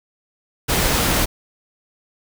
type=noise; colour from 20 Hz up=pink; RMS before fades=-18 dBFS; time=0.68-1.26 s; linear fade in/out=20 ms; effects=none